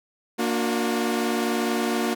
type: chord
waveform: sawtooth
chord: Bb augmented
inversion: none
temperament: equal with one note detuned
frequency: 233.1 / 293.7 / 361.8 Hz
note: Bb3 / D4 / F#4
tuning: 0 / 0 / -39 cents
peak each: -21 / -26 / -23 dBFS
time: 0.38-2.15 s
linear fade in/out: 20 ms
effects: none